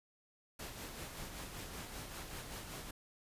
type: noise with tremolo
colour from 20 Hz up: pink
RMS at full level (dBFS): -45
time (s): 0.59-2.91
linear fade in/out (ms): 5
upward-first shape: sine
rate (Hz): 5.2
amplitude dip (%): 40
effects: resampled to 32000 Hz